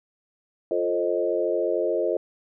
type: chord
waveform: sine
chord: F dominant seventh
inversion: none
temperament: equal with one note detuned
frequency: 349.2 / 440 / 528.7 / 622.3 Hz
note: F4 / A4 / C5 / Eb5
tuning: 0 / 0 / +18 / 0 cents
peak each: -27 dBFS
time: 0.71-2.17 s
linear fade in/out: 2 ms
effects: none